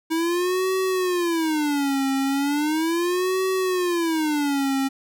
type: tone with vibrato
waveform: square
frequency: 319.3 Hz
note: D#4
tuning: 45 cents sharp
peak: -21 dBFS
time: 0.1-4.89 s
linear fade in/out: 20 ms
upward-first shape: sine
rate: 0.37 Hz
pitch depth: 290 cents each way
effects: none